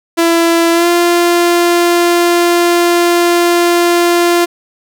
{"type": "tone with pitch glide", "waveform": "sawtooth", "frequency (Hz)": [335.4, 346.4], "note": ["E4", "F4"], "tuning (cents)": [30, -14], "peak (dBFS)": -4, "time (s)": [0.17, 4.46], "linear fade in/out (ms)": 20, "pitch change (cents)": 56, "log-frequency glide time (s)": [0.72, 0.88], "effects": []}